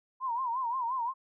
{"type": "tone with vibrato", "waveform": "sine", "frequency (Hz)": 987.8, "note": "B5", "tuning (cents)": 0, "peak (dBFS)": -29, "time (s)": [0.2, 1.14], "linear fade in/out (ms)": 50, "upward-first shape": "sine", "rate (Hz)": 5.7, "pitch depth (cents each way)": 130, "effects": []}